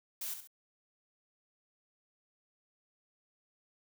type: noise with echo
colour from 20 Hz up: blue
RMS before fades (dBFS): -39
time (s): 0.21-0.34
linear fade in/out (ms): 5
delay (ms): 67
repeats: 2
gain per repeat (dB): -8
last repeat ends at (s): 0.474
effects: none